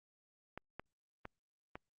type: clicks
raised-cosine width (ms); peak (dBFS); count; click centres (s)
0.5; -29; 4; 0.576 / 0.796 / 1.254 / 1.755
effects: Opus 48 kbps